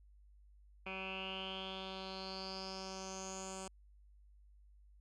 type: tone with low-pass filter sweep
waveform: 10% pulse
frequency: 190 Hz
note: F#3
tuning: 46 cents sharp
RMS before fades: -45 dBFS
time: 0.86-3.68 s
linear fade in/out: 5 ms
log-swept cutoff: 2400 to 7800 Hz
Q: 8.1
effects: added 50 Hz sine -60 dBFS peak until 5 s